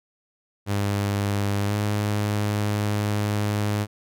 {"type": "tone with pitch glide", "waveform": "sawtooth", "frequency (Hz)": [101.1, 104], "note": ["G#2", "G#2"], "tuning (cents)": [-46, 3], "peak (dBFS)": -18, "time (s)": [0.66, 3.87], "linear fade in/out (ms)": 50, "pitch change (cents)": 49, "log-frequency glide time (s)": [1.67, 1.73], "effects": []}